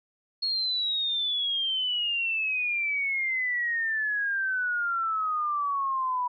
sine exponential sweep, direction down, 4324 to 978 Hz, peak -25 dBFS, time 0.42-6.28 s, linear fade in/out 10 ms, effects none

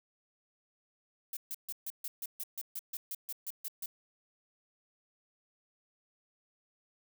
violet noise bursts, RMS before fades -39 dBFS, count 15, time 1.33-3.86 s, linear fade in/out 2 ms, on 38 ms, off 140 ms, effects none

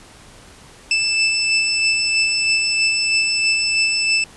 25% pulse beating tone pair, 2637 / 2640.1 Hz, E7 / E7, 0 / +2 cents, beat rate 3.1 Hz, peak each -21 / -12 dBFS, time 0.91-4.24 s, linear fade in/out 2 ms, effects pink hiss -44 dBFS RMS until 4.36 s + resampled to 24000 Hz

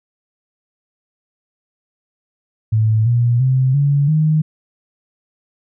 sine tone with pitch steps, 109.7 / 119.63 / 130.46 / 142.26 / 155.14 Hz, A2 / A#2 / C3 / C#3 / D#3, -5 / +45 / -5 / +45 / -5 cents, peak -11 dBFS, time 2.72-4.42 s, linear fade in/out 10 ms, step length 340 ms, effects none

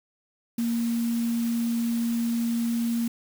sine tone in noise, 233.1 Hz, A#3, in tune, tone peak -23 dBFS, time 0.58-3.08 s, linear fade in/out 5 ms, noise white, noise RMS -41 dBFS, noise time 0.58-3.08 s, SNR +15 dB, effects none

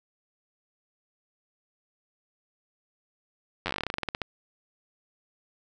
slowing click train, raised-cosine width 0.3 ms, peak -13 dBFS, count 19, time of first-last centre 3.66-4.217 s, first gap 10 ms, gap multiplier 1.12, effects none

